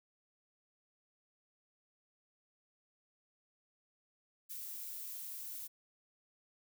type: noise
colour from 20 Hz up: violet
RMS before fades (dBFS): -45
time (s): 4.49-5.68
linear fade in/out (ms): 20
effects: none